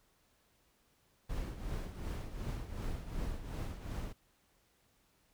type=noise with tremolo; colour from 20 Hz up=brown; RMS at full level=-37 dBFS; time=1.29-4.13 s; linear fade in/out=10 ms; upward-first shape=triangle; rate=2.7 Hz; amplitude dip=70%; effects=pink hiss -72 dBFS RMS until 5.33 s